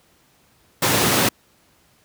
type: high-pass noise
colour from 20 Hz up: pink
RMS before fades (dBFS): -18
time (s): 0.82-1.29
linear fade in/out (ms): 5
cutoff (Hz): 100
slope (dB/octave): 24
effects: pink hiss -58 dBFS RMS until 2.04 s + high-pass 60 Hz 12 dB/octave